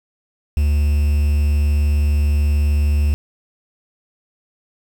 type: tone with quantisation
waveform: triangle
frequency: 73.42 Hz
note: D2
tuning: in tune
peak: -11 dBFS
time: 0.57-3.14 s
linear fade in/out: 0 ms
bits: 6
effects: none